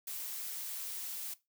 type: noise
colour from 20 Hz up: blue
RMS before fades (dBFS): -41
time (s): 0.07-1.34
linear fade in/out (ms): 5
effects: noise-tail reverb RT60 0.2 s tail -17 dB re dry